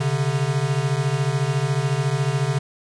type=beating tone pair; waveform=square; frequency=131.7 / 145.7 Hz; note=C3 / D3; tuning=+12 / -13 cents; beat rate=14 Hz; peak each=-23 dBFS; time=0-2.59 s; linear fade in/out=10 ms; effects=resampled to 22050 Hz